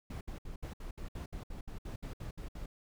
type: noise bursts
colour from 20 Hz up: brown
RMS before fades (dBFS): -42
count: 15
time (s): 0.1-2.66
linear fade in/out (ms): 5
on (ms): 110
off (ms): 65
effects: none